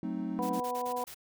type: chord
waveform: triangle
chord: F# diminished seventh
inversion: none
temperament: equal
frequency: 185 / 220 / 261.6 / 311.1 Hz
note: F#3 / A3 / C4 / Eb4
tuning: 0 / 0 / 0 / 0 cents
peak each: -36 dBFS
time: 0.03-0.6 s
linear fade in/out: 2 ms
type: harmonic tone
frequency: 246.9 Hz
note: B3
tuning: in tune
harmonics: 1 / 2 / 3 / 4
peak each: -44 / -36 / -36 / -35 dBFS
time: 0.39-1.04 s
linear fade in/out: 0 ms
type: noise bursts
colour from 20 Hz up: white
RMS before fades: -46 dBFS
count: 7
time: 0.42-1.146 s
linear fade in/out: 10 ms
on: 78 ms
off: 30 ms
effects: none